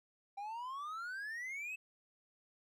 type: exponential sweep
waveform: triangle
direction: up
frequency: 784 to 2637 Hz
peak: -39 dBFS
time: 0.37-1.76 s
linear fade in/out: 10 ms
effects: none